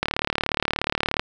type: click train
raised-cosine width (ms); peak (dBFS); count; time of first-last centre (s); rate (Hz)
0.3; -5; 44; 0.03-1.195; 36.9
effects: none